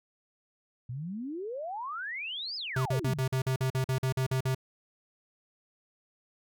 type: exponential two-way sweep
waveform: sine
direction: up then down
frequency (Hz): 115.6 to 5200 to 115.6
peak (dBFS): -34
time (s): 0.89-3.2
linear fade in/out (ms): 5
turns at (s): 2.56
type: tone bursts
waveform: square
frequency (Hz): 130.81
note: C3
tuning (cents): 0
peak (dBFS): -27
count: 13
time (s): 2.76-4.548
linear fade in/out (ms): 5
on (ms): 96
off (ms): 45
effects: none